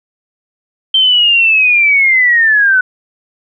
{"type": "linear sweep", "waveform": "sine", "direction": "down", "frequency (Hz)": [3136, 1480], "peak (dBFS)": -6, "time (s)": [0.94, 2.81], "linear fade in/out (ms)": 5, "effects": []}